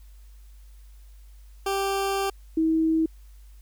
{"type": "tone pair in turn", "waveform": ["20% pulse", "sine"], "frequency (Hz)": [392, 321.1], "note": ["G4", "E4"], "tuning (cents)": [0, -45], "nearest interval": "minor third", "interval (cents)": 345, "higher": "first", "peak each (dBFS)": -19, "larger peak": "neither", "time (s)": [[1.66, 2.3], [2.57, 3.06]], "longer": "first", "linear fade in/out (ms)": 5, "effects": ["added 50 Hz sine -45 dBFS peak until 3.61 s", "white hiss -63 dBFS RMS until 3.61 s"]}